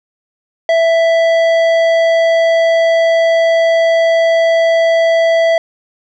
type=tone with tanh clipping; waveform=triangle; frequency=661 Hz; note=E5; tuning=5 cents sharp; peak=-10 dBFS; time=0.69-5.58 s; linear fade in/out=2 ms; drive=16 dB; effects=none